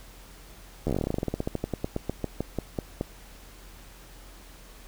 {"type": "slowing click train", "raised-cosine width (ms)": 2, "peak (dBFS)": -14, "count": 30, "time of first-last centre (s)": [0.87, 3.011], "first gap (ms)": 12, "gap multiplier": 1.11, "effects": ["added 43 Hz sine -48 dBFS peak until 4.87 s", "pink hiss -51 dBFS RMS until 4.87 s"]}